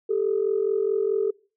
sine tone pair together, 395.3 / 440 Hz, G4 / A4, +15 / 0 cents, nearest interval major second, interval 185 cents, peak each -23 dBFS, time 0.09-1.31 s, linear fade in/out 10 ms, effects noise-tail reverb RT60 0.4 s tail -25 dB re dry + tanh soft clip ceiling -13 dBFS

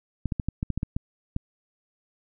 clicks, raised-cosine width 5 ms, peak -14 dBFS, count 10, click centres 0.257 / 0.322 / 0.398 / 0.486 / 0.629 / 0.703 / 0.776 / 0.831 / 0.965 / 1.364 s, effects none

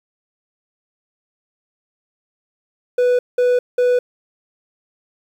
triangle tone bursts, 493.9 Hz, B4, in tune, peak -10 dBFS, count 3, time 2.98-3.99 s, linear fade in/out 5 ms, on 210 ms, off 190 ms, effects 8-bit

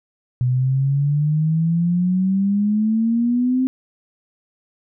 sine exponential sweep, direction up, 123.47 to 261.6 Hz, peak -15 dBFS, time 0.41-3.67 s, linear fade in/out 0 ms, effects none

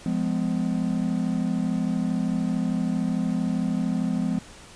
triangle chord, F diminished, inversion none, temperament equal with one note detuned, 174.61 / 207.7 / 252.4 Hz, F3 / Ab3 / Cb4, 0 / 0 / +38 cents, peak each -25 dBFS, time 0.06-4.39 s, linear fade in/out 2 ms, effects pink hiss -46 dBFS RMS until 4.75 s + resampled to 22050 Hz

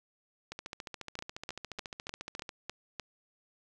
two click trains, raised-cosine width 0.2 ms, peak -20 / -23 dBFS, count 7 / 29, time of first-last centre 1.19-2.997 / 0.52-2.492 s, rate 3.32 / 14.2 Hz, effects none

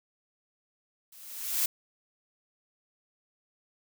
blue noise with level ramp, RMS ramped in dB -53 to -25 dBFS, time 1.12-1.66 s, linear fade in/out 5 ms, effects none

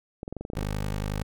clicks, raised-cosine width 2 ms, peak -21 dBFS, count 10, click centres 0.231 / 0.279 / 0.326 / 0.367 / 0.41 / 0.451 / 0.501 / 0.534 / 0.584 / 0.626 s
15% pulse tone, 51.1 Hz, G#1, 27 cents flat, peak -22 dBFS, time 0.55-1.23 s, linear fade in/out 10 ms
effects none

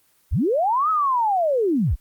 sine linear two-way sweep, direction up then down, 31.11 to 1300 to 31.11 Hz, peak -17 dBFS, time 0.31-1.96 s, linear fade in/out 20 ms, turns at 0.9 s, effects white hiss -61 dBFS RMS until 2 s + Opus 24 kbps

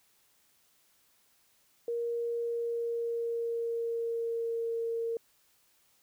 sine tone with pitch glide, 470 to 460.1 Hz, A#4 to A#4, +14 to -23 cents, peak -30 dBFS, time 1.88-5.17 s, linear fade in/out 2 ms, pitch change -37 cents, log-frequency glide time 2.14-4.76 s, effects white hiss -68 dBFS RMS until 6.02 s

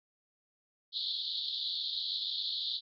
white band-pass noise, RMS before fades -36 dBFS, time 0.92-2.81 s, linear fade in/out 50 ms, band 3400 to 4400 Hz, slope 96 dB/octave, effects none

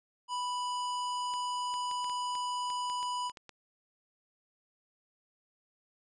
square tone, 987.8 Hz, B5, in tune, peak -33 dBFS, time 0.28-3.32 s, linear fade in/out 50 ms
clicks, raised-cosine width 0.2 ms, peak -30 dBFS, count 12, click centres 1.338 / 1.74 / 1.913 / 2.044 / 2.097 / 2.353 / 2.702 / 2.899 / 3.029 / 3.297 / 3.372 / 3.493 s
effects resampled to 22050 Hz

